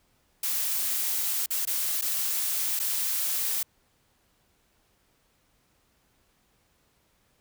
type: noise with dropouts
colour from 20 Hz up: blue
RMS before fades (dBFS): -28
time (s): 0.43-3.63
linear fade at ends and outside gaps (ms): 5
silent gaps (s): 1.461-1.505 / 1.653-1.672 / 2.013-2.021 / 2.793-2.798
effects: pink hiss -68 dBFS RMS until 7.4 s